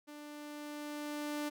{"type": "tone with level ramp", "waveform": "sawtooth", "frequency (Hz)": 295.8, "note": "D4", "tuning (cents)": 13, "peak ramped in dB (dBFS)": [-44, -31], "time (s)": [0.07, 1.5], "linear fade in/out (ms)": 20, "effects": []}